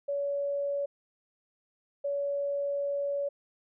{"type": "tone pair in turn", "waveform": "sine", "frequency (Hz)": [566, 566], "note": ["C#5", "C#5"], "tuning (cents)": [36, 36], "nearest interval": "unison", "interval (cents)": 0, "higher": "neither", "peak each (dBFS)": -28, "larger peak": "neither", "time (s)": [[0.08, 0.86], [2.04, 3.29]], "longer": "second", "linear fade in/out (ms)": 10, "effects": []}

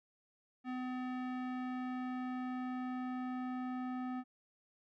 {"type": "tone with low-pass filter sweep", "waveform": "square", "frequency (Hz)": 253.4, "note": "B3", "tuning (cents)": 45, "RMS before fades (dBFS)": -40, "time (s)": [0.64, 4.24], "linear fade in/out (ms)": 50, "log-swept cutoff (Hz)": [2100, 1400], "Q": 1.1, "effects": []}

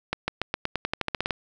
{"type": "accelerating click train", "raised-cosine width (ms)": 0.3, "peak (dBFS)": -9, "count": 14, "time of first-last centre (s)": [0.13, 1.308], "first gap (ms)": 150, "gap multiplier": 0.91, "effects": []}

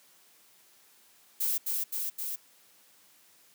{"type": "noise with echo", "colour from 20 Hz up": "violet", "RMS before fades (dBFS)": -29, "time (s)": [1.4, 1.58], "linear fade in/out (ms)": 10, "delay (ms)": 260, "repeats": 3, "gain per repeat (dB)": -2, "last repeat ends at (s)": 2.36, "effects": ["white hiss -61 dBFS RMS until 3.54 s", "high-pass 150 Hz 12 dB/octave"]}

